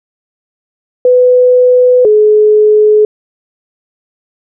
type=tone pair in turn; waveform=sine; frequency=499.4 / 425 Hz; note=B4 / G#4; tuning=+19 / +40 cents; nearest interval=minor third; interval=279 cents; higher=first; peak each=-3 dBFS; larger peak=neither; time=1.05-2.05 / 2.05-3.05 s; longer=neither; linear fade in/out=2 ms; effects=none